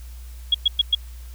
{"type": "tone bursts", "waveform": "sine", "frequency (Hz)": 3322, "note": "G#7", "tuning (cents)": 0, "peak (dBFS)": -13, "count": 4, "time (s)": [0.52, 0.95], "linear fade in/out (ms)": 5, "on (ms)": 25, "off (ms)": 110, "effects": ["added 60 Hz sine -35 dBFS peak until 1.34 s", "white hiss -51 dBFS RMS until 1.34 s"]}